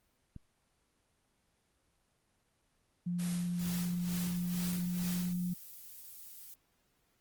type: click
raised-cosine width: 5 ms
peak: -34 dBFS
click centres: 0.363 s
type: tone with pitch glide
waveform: sine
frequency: 175.7 to 178.15 Hz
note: F3 to F3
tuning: +11 to +35 cents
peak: -32 dBFS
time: 3.06-5.54 s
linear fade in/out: 10 ms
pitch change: +24 cents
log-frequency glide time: 3.67-5.22 s
type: noise with tremolo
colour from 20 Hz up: white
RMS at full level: -42 dBFS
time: 3.18-5.34 s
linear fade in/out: 20 ms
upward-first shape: sine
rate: 2.2 Hz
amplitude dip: 75%
type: noise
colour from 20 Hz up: violet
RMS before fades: -50 dBFS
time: 4.35-6.54 s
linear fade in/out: 2 ms
effects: pink hiss -75 dBFS RMS until 7.2 s + Opus 24 kbps